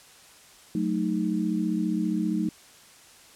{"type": "chord", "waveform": "sine", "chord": "D# diminished", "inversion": "first", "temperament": "equal", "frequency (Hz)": [185, 220, 311.1], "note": ["F#3", "A3", "D#4"], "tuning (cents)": [0, 0, 0], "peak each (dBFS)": -28, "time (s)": [0.75, 2.49], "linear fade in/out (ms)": 2, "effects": ["white hiss -52 dBFS RMS until 3.35 s", "low-pass 10000 Hz 12 dB/octave"]}